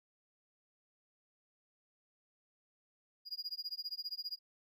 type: tone with tremolo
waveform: triangle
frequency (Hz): 4867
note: D#8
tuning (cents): -39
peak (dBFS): -35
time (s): 3.25-4.39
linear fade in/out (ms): 50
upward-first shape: sine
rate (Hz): 15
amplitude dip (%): 100
effects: none